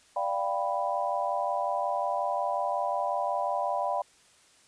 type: chord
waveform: sine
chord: G dominant seventh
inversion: second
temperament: equal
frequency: 587.3 / 698.5 / 784 / 987.8 Hz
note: D5 / F5 / G5 / B5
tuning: 0 / 0 / 0 / 0 cents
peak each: -32 dBFS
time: 0.16-4.02 s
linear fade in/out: 5 ms
effects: white hiss -60 dBFS RMS until 4.67 s + resampled to 22050 Hz